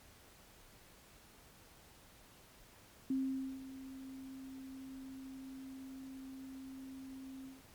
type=tone with ADSR envelope; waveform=sine; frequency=265.4 Hz; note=C4; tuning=25 cents sharp; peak=-31 dBFS; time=3.1-7.63 s; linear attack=4 ms; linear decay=490 ms; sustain=-15 dB; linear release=180 ms; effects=pink hiss -61 dBFS RMS until 7.74 s + MP3 96 kbps